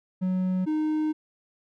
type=tone pair in turn; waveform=triangle; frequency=185 / 308.7 Hz; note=F#3 / D#4; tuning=0 / -14 cents; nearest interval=major sixth; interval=886 cents; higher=second; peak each=-21 dBFS; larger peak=neither; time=0.21-0.66 / 0.66-1.13 s; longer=second; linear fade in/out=20 ms; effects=none